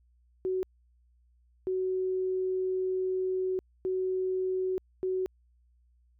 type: tone bursts at uneven times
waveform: sine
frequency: 373.2 Hz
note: F#4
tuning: 15 cents sharp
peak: -27 dBFS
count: 4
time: 0.45-0.63 / 1.67-3.59 / 3.85-4.78 / 5.03-5.26 s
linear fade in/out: 0 ms
effects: added 60 Hz sine -62 dBFS peak until 6.19 s